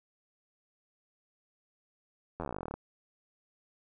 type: slowing click train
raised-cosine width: 1 ms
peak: -23 dBFS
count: 19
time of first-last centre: 2.4-2.74 s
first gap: 11 ms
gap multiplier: 1.06
effects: none